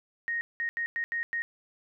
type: tone bursts at uneven times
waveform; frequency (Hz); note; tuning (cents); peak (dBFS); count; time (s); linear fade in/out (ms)
sine; 1864.7; A#6; 0; -28; 6; 0.28-0.41 / 0.6-0.69 / 0.77-0.86 / 0.96-1.04 / 1.12-1.23 / 1.33-1.42; 0
effects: none